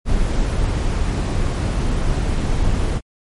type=noise; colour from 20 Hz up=brown; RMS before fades=-18 dBFS; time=0.05-3.01 s; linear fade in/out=50 ms; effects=MP3 48 kbps